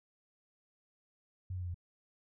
sine tone with pitch steps, 92.5 / 90.65 / 88.83 / 87.06 Hz, F#2 / F#2 / F2 / F2, 0 / -35 / +30 / -5 cents, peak -36 dBFS, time 1.5-1.744 s, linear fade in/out 5 ms, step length 61 ms, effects none

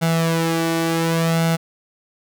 sawtooth tone with flanger, 164.81 Hz, E3, in tune, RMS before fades -19 dBFS, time 0.01-1.57 s, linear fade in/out 20 ms, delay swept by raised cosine 1.4 to 2.7 ms, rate 0.69 Hz, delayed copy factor +0.65, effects none

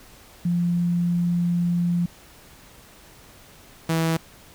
sine / sawtooth tone pair in turn, 173.7 / 163.1 Hz, F3 / E3, -9 / -18 cents, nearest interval minor second, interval 109 cents, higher first, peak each -19 / -16 dBFS, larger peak second, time 0.45-2.06 / 3.89-4.17 s, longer first, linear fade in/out 5 ms, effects pink hiss -49 dBFS RMS until 4.54 s

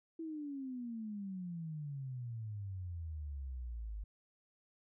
sine exponential sweep, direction down, 331 to 50.2 Hz, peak -40 dBFS, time 0.19-4.04 s, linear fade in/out 5 ms, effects none

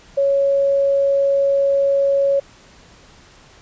sine tone, 555 Hz, C#5, 2 cents sharp, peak -13 dBFS, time 0.17-2.4 s, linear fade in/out 10 ms, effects pink hiss -47 dBFS RMS until 3.61 s + resampled to 16000 Hz

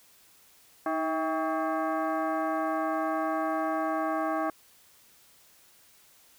sine tone with frequency modulation, 164.81 Hz, E3, in tune, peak -26 dBFS, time 0.86-4.5 s, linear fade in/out 2 ms, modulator 480 Hz, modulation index 2.4, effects white hiss -59 dBFS RMS until 6.38 s

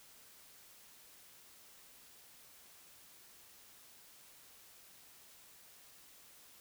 silence, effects white hiss -60 dBFS RMS until 6.6 s

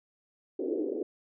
white band-pass noise, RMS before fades -32 dBFS, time 0.59-1.03 s, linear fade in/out 5 ms, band 290 to 470 Hz, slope 48 dB/octave, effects none

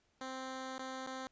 10% pulse tone with dropouts, 261.6 Hz, C4, in tune, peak -33 dBFS, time 0.21-1.27 s, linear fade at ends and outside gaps 1 ms, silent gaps 0.782-0.793 / 1.064-1.072 s, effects pink hiss -75 dBFS RMS until 1.31 s + resampled to 16000 Hz

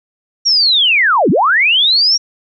sine linear two-way sweep, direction down then up, 5700 to 146.6 to 5700 Hz, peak -8 dBFS, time 0.45-2.18 s, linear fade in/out 20 ms, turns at 1.3 s, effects none

